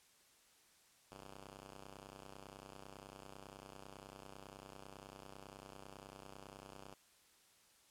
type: ring-modulated tone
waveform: 5% pulse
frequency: 98 Hz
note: G2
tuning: in tune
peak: -39 dBFS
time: 1.11-6.94 s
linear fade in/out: 5 ms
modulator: 34 Hz
effects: white hiss -69 dBFS RMS until 7.9 s + low-pass 11000 Hz 12 dB/octave